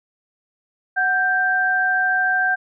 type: tone pair together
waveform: sine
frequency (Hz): 740 / 1573.4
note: F#5 / G6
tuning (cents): 0 / +6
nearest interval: octave + minor second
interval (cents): 1306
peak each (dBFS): -22 / -17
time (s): 0.96-2.56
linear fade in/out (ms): 20
effects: none